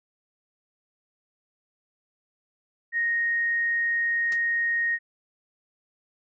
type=tone; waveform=sine; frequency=1864.7 Hz; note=A#6; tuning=in tune; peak=-22 dBFS; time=2.92-4.99 s; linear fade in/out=50 ms
type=noise with exponential decay; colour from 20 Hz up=white; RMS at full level=-34 dBFS; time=4.32-4.4 s; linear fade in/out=1 ms; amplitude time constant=17 ms
effects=resampled to 16000 Hz